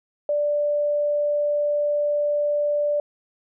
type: tone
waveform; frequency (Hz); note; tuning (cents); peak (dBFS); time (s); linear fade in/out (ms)
sine; 587.3; D5; 0; -19; 0.29-3; 2
effects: none